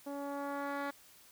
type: tone with low-pass filter sweep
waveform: 10% pulse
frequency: 282.2 Hz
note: C#4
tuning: 31 cents sharp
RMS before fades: -39 dBFS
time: 0.06-0.91 s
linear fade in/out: 10 ms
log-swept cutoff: 560 to 2600 Hz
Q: 0.82
effects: white hiss -60 dBFS RMS until 1.31 s